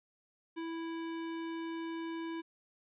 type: tone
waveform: square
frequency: 329.6 Hz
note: E4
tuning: in tune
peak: -38 dBFS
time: 0.56-2.42 s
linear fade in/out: 20 ms
effects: resampled to 8000 Hz + 13-bit